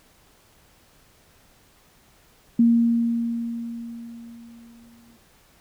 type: tone with exponential decay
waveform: sine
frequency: 233.1 Hz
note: A#3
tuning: in tune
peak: -12 dBFS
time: 2.59-5.17 s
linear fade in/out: 5 ms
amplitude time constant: 560 ms
effects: pink hiss -57 dBFS RMS until 5.6 s